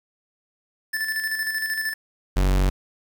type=tone with tremolo; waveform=square; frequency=1756 Hz; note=A6; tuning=4 cents flat; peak=-23 dBFS; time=0.93-1.94 s; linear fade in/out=10 ms; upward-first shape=square; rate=13 Hz; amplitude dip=45%
type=tone; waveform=45% pulse; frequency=47 Hz; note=F#1; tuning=28 cents sharp; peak=-17 dBFS; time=2.36-2.7 s; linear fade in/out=10 ms
effects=8-bit